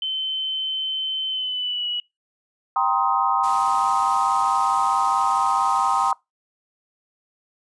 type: tone with pitch glide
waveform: sine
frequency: 3073 to 2926 Hz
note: G7 to F#7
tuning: -35 to -20 cents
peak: -23 dBFS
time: 0.02-2 s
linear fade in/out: 2 ms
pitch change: -85 cents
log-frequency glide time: 1.29-1.88 s
type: chord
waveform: sine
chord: C minor seventh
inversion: second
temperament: just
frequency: 784.9 / 941.9 / 1046.5 / 1255.8 Hz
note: G5 / Bb5 / C6 / Eb6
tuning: +2 / +18 / 0 / +16 cents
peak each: -23 dBFS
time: 2.76-6.13 s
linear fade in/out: 2 ms
type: noise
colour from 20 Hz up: white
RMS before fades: -37 dBFS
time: 3.43-6.12 s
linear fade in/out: 10 ms
effects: noise-tail reverb RT60 0.2 s tail -24 dB re dry + resampled to 22050 Hz